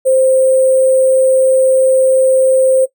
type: tone with sample-and-hold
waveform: sine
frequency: 523 Hz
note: C5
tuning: 1 cent flat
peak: -7 dBFS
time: 0.05-2.86 s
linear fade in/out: 20 ms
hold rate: 8820 Hz
effects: noise-tail reverb RT60 0.1 s tail -17 dB re dry